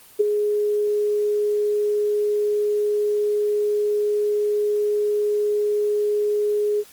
sine tone with ADSR envelope, 417.1 Hz, G#4, 7 cents sharp, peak -11 dBFS, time 0.19-6.84 s, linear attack 16 ms, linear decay 16 ms, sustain -7 dB, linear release 46 ms, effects white hiss -48 dBFS RMS until 6.92 s + Opus 24 kbps

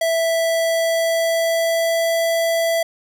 square tone with pitch glide, 659.3 to 663.9 Hz, E5 to E5, 0 to +12 cents, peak -17 dBFS, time 0.01-2.83 s, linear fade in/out 5 ms, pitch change +12 cents, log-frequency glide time 0.64-2.21 s, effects none

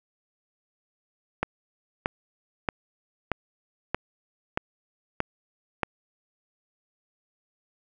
click train, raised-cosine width 0.5 ms, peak -9 dBFS, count 8, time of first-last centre 1.43-5.833 s, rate 1.59 Hz, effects none

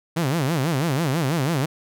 sawtooth tone with vibrato, 149.1 Hz, D3, 27 cents sharp, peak -16 dBFS, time 0.16-1.66 s, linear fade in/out 10 ms, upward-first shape sine, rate 6.1 Hz, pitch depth 260 cents each way, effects none

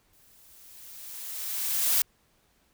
blue noise with exponential growth, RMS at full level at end -22 dBFS, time 0.13-2.02 s, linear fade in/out 2 ms, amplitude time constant 410 ms, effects pink hiss -67 dBFS RMS until 2.73 s

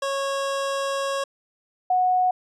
25% pulse / sine tone pair in turn, 550 / 734.2 Hz, C#5 / F#5, -14 / -14 cents, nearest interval perfect fourth, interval 500 cents, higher second, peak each -20 / -17 dBFS, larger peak second, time 0.02-1.24 / 1.9-2.31 s, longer first, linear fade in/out 5 ms, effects resampled to 22050 Hz

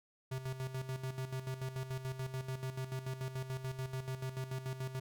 square tone with tremolo, 130.81 Hz, C3, in tune, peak -37 dBFS, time 0.31-5 s, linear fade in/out 10 ms, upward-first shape square, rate 6.9 Hz, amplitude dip 65%, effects none

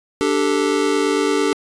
square chord, D suspended fourth, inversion none, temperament just, 293.7 / 391.6 / 440.5 Hz, D4 / G4 / A4, 0 / -2 / +2 cents, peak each -21 dBFS, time 0.21-1.53 s, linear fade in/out 0 ms, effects resampled to 22050 Hz

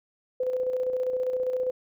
sine tone with tremolo, 508 Hz, B4, 49 cents sharp, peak -23 dBFS, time 0.4-1.71 s, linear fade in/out 5 ms, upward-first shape square, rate 15 Hz, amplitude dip 40%, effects none

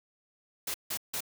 white noise bursts, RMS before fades -34 dBFS, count 3, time 0.67-1.206 s, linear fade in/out 5 ms, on 72 ms, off 160 ms, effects none

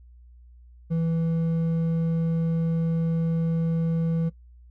sine tone with hard clipping, 164.6 Hz, E3, 2 cents flat, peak -23 dBFS, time 0.9-4.3 s, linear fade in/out 20 ms, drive 5 dB, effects noise-tail reverb RT60 0.1 s tail -21 dB re dry + added 60 Hz sine -47 dBFS peak until 4.7 s

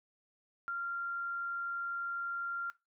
sine tone, 1386 Hz, F6, 14 cents flat, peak -34 dBFS, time 0.68-2.7 s, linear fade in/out 0 ms, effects noise-tail reverb RT60 0.2 s tail -18 dB re dry

